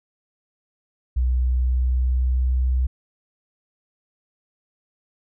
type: tone with pitch glide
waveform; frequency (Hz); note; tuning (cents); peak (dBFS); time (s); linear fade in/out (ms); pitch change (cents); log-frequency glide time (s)
sine; 62.4 to 63.56; B1 to C2; +19 to -50; -17; 1.16-2.87; 10; +31; 1.27-2.73
effects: none